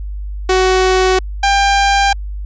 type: tone pair in turn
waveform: sawtooth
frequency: 373.4 / 796 Hz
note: F#4 / G5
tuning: +16 / +26 cents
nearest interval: octave + minor second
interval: 1310 cents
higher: second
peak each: -6 dBFS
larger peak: neither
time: 0.49-1.19 / 1.43-2.13 s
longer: neither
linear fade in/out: 5 ms
effects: added 50 Hz sine -21 dBFS peak until 2.45 s + resampled to 16000 Hz